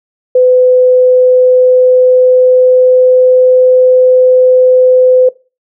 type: tone with pitch glide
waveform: sine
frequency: 505 to 508.5 Hz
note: B4 to C5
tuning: +39 to -50 cents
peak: -3 dBFS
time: 0.35-5.29 s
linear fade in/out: 5 ms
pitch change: +11 cents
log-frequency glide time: 0.77-3.66 s
effects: noise-tail reverb RT60 0.3 s tail -20 dB re dry